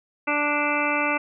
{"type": "harmonic tone", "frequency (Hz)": 293.7, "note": "D4", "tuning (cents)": 0, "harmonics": [1, 2, 3, 4, 5, 7, 8, 9], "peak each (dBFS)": [-29, -29, -29, -29, -29, -29, -29, -29], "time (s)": [0.27, 1.18], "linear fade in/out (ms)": 10, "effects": []}